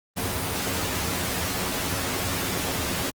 pink noise with comb filter, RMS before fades -27 dBFS, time 0.16-3.11 s, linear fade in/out 20 ms, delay 11 ms, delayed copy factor +0.55, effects high-pass 60 Hz 12 dB/octave + Opus 24 kbps

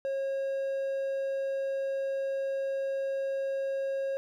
triangle tone, 543 Hz, C#5, 36 cents flat, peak -27 dBFS, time 0.05-4.17 s, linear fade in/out 0 ms, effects none

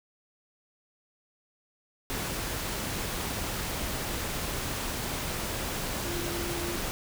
sine tone in noise, 345.7 Hz, F4, 18 cents flat, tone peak -35 dBFS, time 6.05-6.76 s, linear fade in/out 0 ms, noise pink, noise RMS -33 dBFS, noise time 2.1-6.91 s, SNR -5 dB, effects none

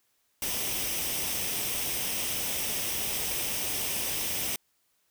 white noise with comb filter, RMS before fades -31 dBFS, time 0.42-4.56 s, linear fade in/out 2 ms, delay 0.35 ms, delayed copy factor +0.5, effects white hiss -72 dBFS RMS until 5.1 s

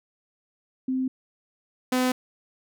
sine / sawtooth tone pair in turn, 259.7 / 253.8 Hz, C4 / B3, -13 / +47 cents, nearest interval unison, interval 40 cents, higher first, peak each -23 / -17 dBFS, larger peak second, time 0.88-1.08 / 1.92-2.12 s, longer neither, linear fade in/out 5 ms, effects none

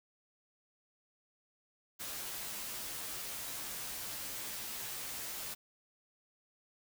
white noise with comb filter, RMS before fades -42 dBFS, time 1.99-5.55 s, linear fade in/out 20 ms, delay 12 ms, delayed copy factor -0.6, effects none

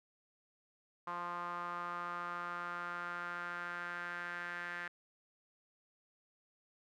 sawtooth tone with band-pass filter sweep, 174.61 Hz, F3, in tune, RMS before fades -42 dBFS, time 1.07-4.88 s, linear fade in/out 5 ms, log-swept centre 1100 to 1700 Hz, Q 4.9, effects none

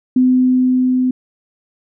sine tone with level ramp, 254.5 Hz, C4, 48 cents flat, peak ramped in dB -8 to -12 dBFS, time 0.16-1.11 s, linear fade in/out 5 ms, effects none

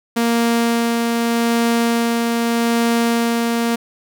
sawtooth tone with tremolo, 233.1 Hz, A#3, in tune, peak -10 dBFS, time 0.16-3.76 s, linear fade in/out 10 ms, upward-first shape sine, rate 0.82 Hz, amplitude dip 25%, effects none

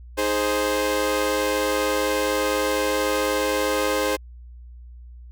sawtooth chord, Ab major, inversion second, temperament equal, 311.1 / 415.3 / 523.3 Hz, Eb4 / Ab4 / C5, 0 / 0 / 0 cents, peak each -24 / -22 / -19 dBFS, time 0.17-4.17 s, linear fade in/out 20 ms, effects added 60 Hz sine -39 dBFS peak until 5.31 s

